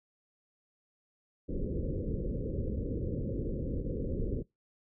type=low-pass noise; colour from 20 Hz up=pink; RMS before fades=-34 dBFS; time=1.48-4.43 s; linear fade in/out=20 ms; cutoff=540 Hz; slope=96 dB/octave; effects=noise-tail reverb RT60 0.2 s tail -24 dB re dry